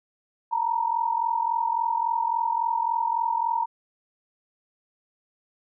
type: tone pair together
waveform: sine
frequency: 909 / 952.6 Hz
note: A#5 / A#5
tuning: -44 / +37 cents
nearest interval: minor second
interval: 81 cents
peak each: -25 dBFS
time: 0.51-3.66 s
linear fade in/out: 20 ms
effects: none